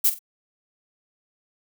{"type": "noise with echo", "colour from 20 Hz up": "violet", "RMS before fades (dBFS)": -18, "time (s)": [0.04, 0.1], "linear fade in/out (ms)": 10, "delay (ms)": 46, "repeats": 2, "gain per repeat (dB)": -12, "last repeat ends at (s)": 0.192, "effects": []}